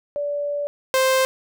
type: tone pair in turn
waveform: sine / sawtooth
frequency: 579 / 523.8 Hz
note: D5 / C5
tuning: -25 / +2 cents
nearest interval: major second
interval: 173 cents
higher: first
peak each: -22 / -12 dBFS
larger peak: second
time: 0.16-0.67 / 0.94-1.25 s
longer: first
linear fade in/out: 0 ms
effects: none